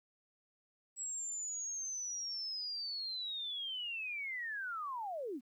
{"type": "linear sweep", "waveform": "sine", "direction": "down", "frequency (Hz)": [7790, 220], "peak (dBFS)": -38, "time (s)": [0.96, 5.41], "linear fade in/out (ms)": 50, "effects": ["12-bit"]}